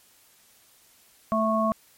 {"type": "harmonic tone", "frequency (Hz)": 220, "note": "A3", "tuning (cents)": 0, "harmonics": [1, 3, 5], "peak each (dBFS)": [-25, -25, -25], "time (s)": [1.32, 1.72], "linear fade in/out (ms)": 0, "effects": ["white hiss -58 dBFS RMS until 1.97 s", "MP3 64 kbps"]}